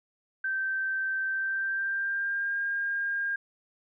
sine tone with pitch glide, 1555 to 1611.7 Hz, G6 to G6, -14 to +48 cents, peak -27 dBFS, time 0.44-3.36 s, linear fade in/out 5 ms, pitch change +62 cents, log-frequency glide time 1.26-2.58 s, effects none

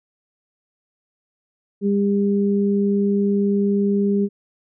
sine tone pair together, 200.9 / 401.9 Hz, G3 / G4, +43 / +43 cents, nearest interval octave, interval 1200 cents, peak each -17 / -21 dBFS, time 1.81-4.29 s, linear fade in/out 50 ms, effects none

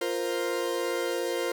40% pulse chord, F suspended fourth, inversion none, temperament equal, 349.2 / 466.2 / 523.3 Hz, F4 / Bb4 / C5, 0 / 0 / 0 cents, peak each -31 dBFS, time 0.01-1.52 s, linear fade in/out 5 ms, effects none

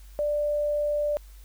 sine tone, 590 Hz, D5, 8 cents sharp, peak -23 dBFS, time 0.19-1.17 s, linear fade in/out 0 ms, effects added 49 Hz sine -44 dBFS peak until 1.44 s + white hiss -58 dBFS RMS until 1.44 s

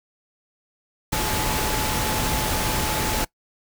sine tone in noise, 863 Hz, A5, 34 cents flat, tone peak -31 dBFS, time 1.12-3.25 s, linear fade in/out 10 ms, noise pink, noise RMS -24 dBFS, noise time 1.12-3.25 s, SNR -10 dB, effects noise-tail reverb RT60 0.1 s tail -22 dB re dry

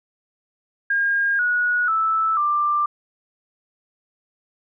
sine tone with pitch steps, 1618 / 1458.2 / 1314.2 / 1184.4 Hz, G#6 / F#6 / E6 / D6, -46 / -26 / -6 / +14 cents, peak -17 dBFS, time 0.9-2.86 s, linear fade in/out 5 ms, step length 490 ms, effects none

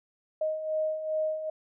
sine beating tone pair, 622.3 / 624.8 Hz, D#5 / D#5, 0 / +7 cents, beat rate 2.5 Hz, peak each -35 / -28 dBFS, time 0.41-1.5 s, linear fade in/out 5 ms, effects none

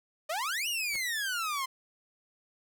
sawtooth exponential two-way sweep, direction up then down, 587.3 to 2960 to 1030 Hz, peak -27 dBFS, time 0.29-1.66 s, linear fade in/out 10 ms, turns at 0.68 s
pink noise with exponential growth, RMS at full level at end -43 dBFS, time 0.87-0.96 s, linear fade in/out 1 ms, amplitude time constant 19 ms
effects none

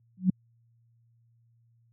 sine tone with exponential growth, 185 Hz, F#3, in tune, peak -15 dBFS, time 0.17-0.3 s, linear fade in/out 5 ms, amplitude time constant 27 ms, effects added 116 Hz sine -60 dBFS peak until 1.92 s + high-pass 100 Hz 12 dB/octave

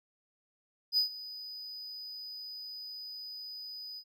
triangle tone with ADSR envelope, 4978 Hz, D#8, in tune, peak -22 dBFS, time 0.92-4.04 s, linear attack 56 ms, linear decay 110 ms, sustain -18 dB, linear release 63 ms, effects none

